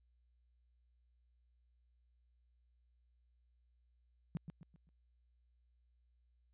sine tone with echo, 164.81 Hz, E3, in tune, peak -35 dBFS, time 4.35-4.37 s, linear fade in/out 0 ms, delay 130 ms, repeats 4, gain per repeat -8 dB, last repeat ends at 4.89 s, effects added 60 Hz sine -70 dBFS peak until 6.53 s + resampled to 8000 Hz

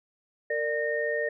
sine tone cluster, 459.6 / 593 / 1841 Hz, A#4 / D5 / A#6, -25 / +17 / -22 cents, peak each -30 dBFS, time 0.5-1.29 s, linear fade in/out 5 ms, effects none

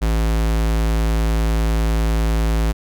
square tone, 55 Hz, A1, in tune, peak -16 dBFS, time 0.01-2.73 s, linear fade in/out 20 ms, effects none

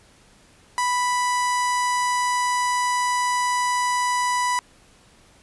sawtooth tone with notch filter, 988 Hz, B5, in tune, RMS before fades -22 dBFS, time 0.78-4.59 s, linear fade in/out 0 ms, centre 3300 Hz, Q 1.7, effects pink hiss -54 dBFS RMS until 5.42 s + resampled to 24000 Hz

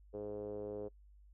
5% pulse tone with low-pass filter, 103.83 Hz, G#2, in tune, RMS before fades -43 dBFS, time 0.13-0.89 s, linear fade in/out 20 ms, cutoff 460 Hz, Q 7.2, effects noise-tail reverb RT60 0.1 s tail -25 dB re dry + added 50 Hz sine -58 dBFS peak until 1.33 s

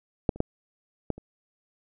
clicks, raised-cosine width 2 ms, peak -8 / -28 / -9 / -13 / -29 dBFS, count 5, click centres 0.292 / 0.36 / 0.404 / 1.103 / 1.18 s, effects none

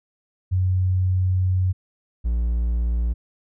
sine / triangle tone pair in turn, 92.5 / 58.27 Hz, F#2 / A#1, 0 / 0 cents, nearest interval minor sixth, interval 800 cents, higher first, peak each -17 dBFS, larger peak neither, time 0.51-1.73 / 2.24-3.14 s, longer first, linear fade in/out 20 ms, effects none

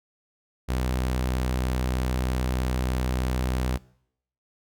sawtooth tone, 63.2 Hz, B1, 41 cents sharp, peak -20 dBFS, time 0.68-3.78 s, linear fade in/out 20 ms, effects noise-tail reverb RT60 0.7 s tail -22 dB re dry

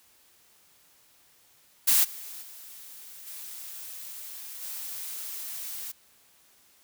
blue noise with level steps, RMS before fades -21 / -41 / -46 / -41 / -37 dBFS, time 1.87-5.92 s, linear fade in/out 10 ms, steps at 2.03 / 2.41 / 3.26 / 4.61 s, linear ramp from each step 20 ms, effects white hiss -61 dBFS RMS until 6.83 s

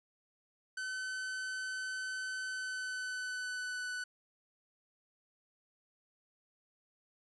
45% pulse tone with pitch glide, 1521 to 1491.4 Hz, F#6 to F#6, +47 to +13 cents, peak -37 dBFS, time 0.77-4.04 s, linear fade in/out 5 ms, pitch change -34 cents, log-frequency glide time 2.47-3.91 s, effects resampled to 22050 Hz + 13-bit

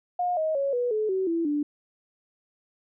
sine tone with pitch steps, 715 / 629.7 / 554.5 / 488.4 / 430.1 / 378.8 / 333.6 / 293.8 Hz, F5 / D#5 / C#5 / B4 / A4 / F#4 / E4 / D4, +41 / +21 / 0 / -19 / -39 / +41 / +21 / +1 cents, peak -23 dBFS, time 0.19-1.63 s, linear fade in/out 5 ms, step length 180 ms, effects none

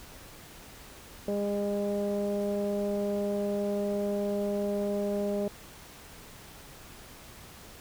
sawtooth tone with low-pass filter, 203.3 Hz, G#3, 37 cents flat, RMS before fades -30 dBFS, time 1.28-5.48 s, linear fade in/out 2 ms, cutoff 540 Hz, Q 8, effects pink hiss -49 dBFS RMS until 7.8 s

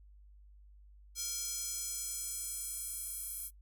square tone with high-pass filter sweep, 465.1 Hz, A#4, 4 cents flat, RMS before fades -40 dBFS, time 1.15-3.51 s, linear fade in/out 50 ms, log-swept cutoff 5900 to 11000 Hz, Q 1.9, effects noise-tail reverb RT60 0.1 s tail -24 dB re dry + added 50 Hz sine -55 dBFS peak until 3.61 s

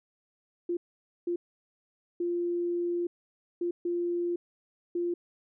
sine tone bursts at uneven times, 347.6 Hz, F4, 8 cents flat, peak -27 dBFS, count 6, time 0.69-0.77 / 1.27-1.36 / 2.2-3.07 / 3.61-3.71 / 3.85-4.36 / 4.95-5.14 s, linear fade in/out 5 ms, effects none

